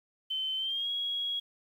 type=tone with pitch glide; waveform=sine; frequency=3073 to 3313 Hz; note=G7 to G#7; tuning=-35 to -5 cents; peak=-30 dBFS; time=0.3-1.4 s; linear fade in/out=10 ms; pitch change=+130 cents; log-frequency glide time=0.57-0.89 s; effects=10-bit